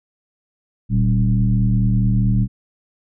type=tone with frequency modulation; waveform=sine; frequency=117.6 Hz; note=A#2; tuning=16 cents sharp; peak=-13 dBFS; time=0.89-2.48 s; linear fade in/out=50 ms; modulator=75.3 Hz; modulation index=1.1; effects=none